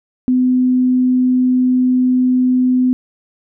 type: tone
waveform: sine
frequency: 253.2 Hz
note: B3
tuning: 43 cents sharp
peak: -10 dBFS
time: 0.28-2.93 s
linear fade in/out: 0 ms
effects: none